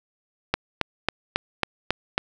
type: click train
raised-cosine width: 0.3 ms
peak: -4 dBFS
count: 7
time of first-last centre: 0.54-2.179 s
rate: 3.66 Hz
effects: none